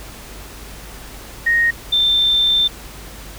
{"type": "tone pair in turn", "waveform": "sine", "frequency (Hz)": [1864.7, 3568], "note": ["A#6", "A7"], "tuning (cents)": [0, 23], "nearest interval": "major seventh", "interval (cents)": 1123, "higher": "second", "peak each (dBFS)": -12, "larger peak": "neither", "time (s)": [[1.46, 1.71], [1.92, 2.68]], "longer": "second", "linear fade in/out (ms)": 10, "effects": ["added 50 Hz sine -37 dBFS peak until 3.38 s", "pink hiss -37 dBFS RMS until 3.38 s"]}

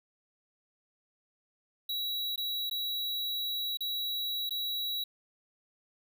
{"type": "tone with dropouts", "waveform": "square", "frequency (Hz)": 3890, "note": "B7", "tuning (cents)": -27, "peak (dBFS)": -32, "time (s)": [1.89, 5.04], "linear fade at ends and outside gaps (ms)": 5, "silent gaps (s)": [[2.36, 2.377], [2.698, 2.711], [3.772, 3.806], [4.494, 4.507]], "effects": []}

